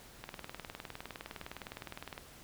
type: click train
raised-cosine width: 0.3 ms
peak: -26 dBFS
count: 39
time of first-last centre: 0.24-2.179 s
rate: 19.6 Hz
effects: pink hiss -55 dBFS RMS until 2.43 s